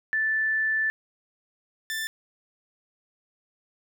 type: tone pair in turn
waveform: sine / sawtooth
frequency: 1758 / 1769.2 Hz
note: A6 / A6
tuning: -2 / +9 cents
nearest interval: unison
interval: 11 cents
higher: second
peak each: -22 / -25 dBFS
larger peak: first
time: 0.13-0.9 / 1.9-2.07 s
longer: first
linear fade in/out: 0 ms
effects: none